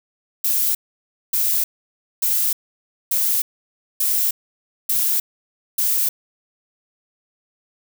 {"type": "noise bursts", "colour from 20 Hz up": "violet", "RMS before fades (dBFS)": -19, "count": 7, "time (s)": [0.44, 6.09], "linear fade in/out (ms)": 5, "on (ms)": 310, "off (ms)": 580, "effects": []}